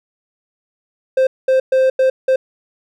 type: tone bursts at uneven times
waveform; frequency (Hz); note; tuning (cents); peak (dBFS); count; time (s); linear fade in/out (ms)
triangle; 523.3; C5; 0; -8; 5; 1.17-1.27 / 1.48-1.6 / 1.72-1.9 / 1.99-2.1 / 2.28-2.36; 5
effects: none